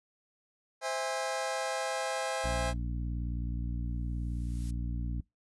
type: chord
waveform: sawtooth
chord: C augmented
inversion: none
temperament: just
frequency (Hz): 523.3 / 654.1 / 817.6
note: C5 / E5 / G#5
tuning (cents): 0 / -14 / -27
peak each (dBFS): -32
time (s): 0.81-2.74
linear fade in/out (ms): 50
type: harmonic tone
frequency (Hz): 59.1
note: A#1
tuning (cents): +24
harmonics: 1 / 2 / 3 / 4 / 5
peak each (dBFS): -33 / -39 / -43 / -45 / -47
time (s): 2.44-5.21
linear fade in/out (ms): 5
type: noise with exponential growth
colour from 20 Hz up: blue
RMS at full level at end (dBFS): -47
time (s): 3.83-4.71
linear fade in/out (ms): 5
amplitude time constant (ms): 190
effects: noise-tail reverb RT60 0.2 s tail -24 dB re dry + resampled to 24000 Hz